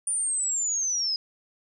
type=linear sweep; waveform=sine; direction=down; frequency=9397 to 4978 Hz; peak=-24 dBFS; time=0.07-1.16 s; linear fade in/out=2 ms; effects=none